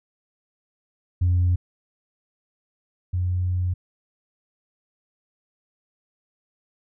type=tone pair in turn; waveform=sine; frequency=89 / 90.19 Hz; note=F2 / F#2; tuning=+33 / -44 cents; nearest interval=unison; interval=23 cents; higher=second; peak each=-15 / -20 dBFS; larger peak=first; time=1.21-1.56 / 3.13-3.74 s; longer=second; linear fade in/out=10 ms; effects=tanh soft clip ceiling -14 dBFS